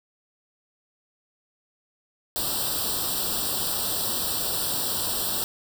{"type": "noise with comb filter", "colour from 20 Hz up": "white", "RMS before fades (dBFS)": -27, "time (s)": [2.36, 5.44], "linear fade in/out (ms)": 0, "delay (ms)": 0.23, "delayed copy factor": 0.95, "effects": []}